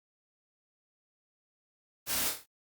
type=noise with echo; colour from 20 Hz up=white; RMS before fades=-32 dBFS; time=2.06-2.33 s; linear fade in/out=50 ms; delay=27 ms; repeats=5; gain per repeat=-5 dB; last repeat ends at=2.465 s; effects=Opus 48 kbps